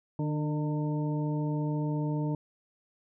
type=harmonic tone with a mistuned harmonic; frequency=151.2 Hz; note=D#3; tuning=49 cents flat; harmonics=1 / 2 / 3 / 4 / 6; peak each=-29 / -33 / -41 / -42 / -42 dBFS; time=0.19-2.35 s; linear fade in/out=2 ms; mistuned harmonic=2; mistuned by=-27 cents; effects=none